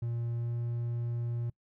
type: tone with pitch glide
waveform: triangle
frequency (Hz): 117.8 to 118.55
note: A#2 to A#2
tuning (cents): +19 to +30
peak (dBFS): -29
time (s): 0.02-1.5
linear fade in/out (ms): 5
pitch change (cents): +11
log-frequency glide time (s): 0.36-0.54
effects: noise-tail reverb RT60 0.1 s tail -24 dB re dry